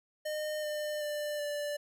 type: tone with pitch steps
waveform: square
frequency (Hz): 610 / 601.9 / 594 / 586.2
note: D#5 / D5 / D5 / D5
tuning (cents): -34 / +42 / +20 / -3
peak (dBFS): -34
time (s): 0.25-1.77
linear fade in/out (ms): 10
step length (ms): 380
effects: none